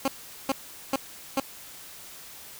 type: tone bursts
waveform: 15% pulse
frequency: 270.5 Hz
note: C#4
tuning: 42 cents flat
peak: -16 dBFS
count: 4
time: 0.05-1.4 s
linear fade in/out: 2 ms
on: 30 ms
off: 410 ms
effects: white hiss -45 dBFS RMS until 2.59 s